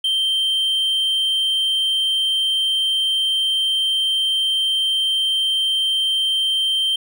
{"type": "tone", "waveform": "triangle", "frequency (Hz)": 3136, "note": "G7", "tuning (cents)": 0, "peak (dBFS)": -15, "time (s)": [0.04, 6.96], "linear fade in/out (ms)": 5, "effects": []}